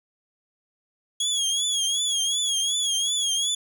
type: tone with vibrato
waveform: 25% pulse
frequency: 3322 Hz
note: G#7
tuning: in tune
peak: -18 dBFS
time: 1.2-3.55 s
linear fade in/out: 5 ms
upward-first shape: triangle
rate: 2.7 Hz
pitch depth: 96 cents each way
effects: none